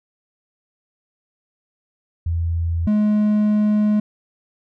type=tone pair in turn; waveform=sine / triangle; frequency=83.8 / 210.7 Hz; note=E2 / G#3; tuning=+29 / +25 cents; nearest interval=octave + major third; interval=1596 cents; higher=second; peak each=-18 / -12 dBFS; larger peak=second; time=2.26-2.87 / 2.87-4 s; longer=second; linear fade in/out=5 ms; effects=none